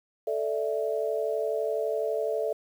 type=chord; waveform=sine; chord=A suspended fourth; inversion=none; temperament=equal; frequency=440 / 587.3 / 659.3 Hz; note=A4 / D5 / E5; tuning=0 / 0 / 0 cents; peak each=-29 / -31 / -31 dBFS; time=0.27-2.53 s; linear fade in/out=5 ms; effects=9-bit